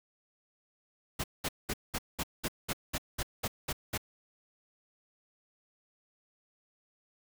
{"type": "noise bursts", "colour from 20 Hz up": "pink", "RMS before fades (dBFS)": -33, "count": 12, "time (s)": [1.19, 3.978], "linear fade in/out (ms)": 10, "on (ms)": 49, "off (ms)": 200, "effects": []}